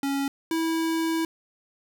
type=tone pair in turn; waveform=square; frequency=277.2 / 326.1 Hz; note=C#4 / E4; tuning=0 / -19 cents; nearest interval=minor third; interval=281 cents; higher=second; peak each=-25 / -24 dBFS; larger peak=second; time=0.03-0.28 / 0.51-1.25 s; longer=second; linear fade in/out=2 ms; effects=none